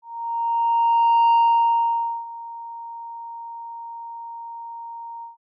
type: tone with ADSR envelope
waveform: sine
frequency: 929 Hz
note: A#5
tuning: 6 cents flat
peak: -10 dBFS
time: 0.02-5.37 s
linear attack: 1300 ms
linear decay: 930 ms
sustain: -22 dB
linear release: 140 ms
effects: tanh soft clip ceiling -12 dBFS